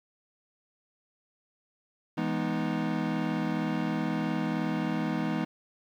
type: chord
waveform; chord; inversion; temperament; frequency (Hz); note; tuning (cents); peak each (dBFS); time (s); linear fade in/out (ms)
square; E major seventh; none; equal; 164.81 / 207.7 / 246.9 / 311.1; E3 / G#3 / B3 / D#4; 0 / 0 / 0 / 0; -34; 2.17-5.45; 10
effects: low-pass 3000 Hz 12 dB/octave + 10-bit